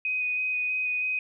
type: tone with vibrato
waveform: sine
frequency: 2500 Hz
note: D#7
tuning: 8 cents sharp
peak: -25 dBFS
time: 0.05-1.19 s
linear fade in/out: 2 ms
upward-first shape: square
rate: 3.1 Hz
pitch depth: 8 cents each way
effects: none